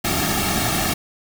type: noise with comb filter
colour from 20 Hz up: pink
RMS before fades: -21 dBFS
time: 0.04-0.94 s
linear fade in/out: 10 ms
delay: 2 ms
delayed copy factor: -0.8
effects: none